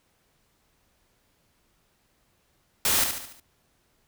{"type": "noise with echo", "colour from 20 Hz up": "white", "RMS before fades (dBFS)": -23, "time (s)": [2.85, 3.04], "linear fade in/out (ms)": 2, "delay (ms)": 72, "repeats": 5, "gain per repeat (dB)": -6, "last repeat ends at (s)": 3.4, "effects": ["pink hiss -68 dBFS RMS until 4.07 s"]}